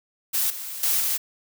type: noise with level steps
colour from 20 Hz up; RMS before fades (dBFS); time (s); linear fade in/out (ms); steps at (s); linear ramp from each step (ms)
blue; -23 / -34 / -22 / -24; 0.33-1.18; 20; 0.5 / 0.83 / 1; 2
effects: none